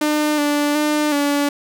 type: tone with pitch steps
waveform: sawtooth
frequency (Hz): 301.2 / 292.5 / 300.2 / 287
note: D4 / D4 / D4 / D4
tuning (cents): +44 / -7 / +38 / -40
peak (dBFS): -12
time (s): 0.01-1.49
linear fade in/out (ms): 5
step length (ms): 370
effects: none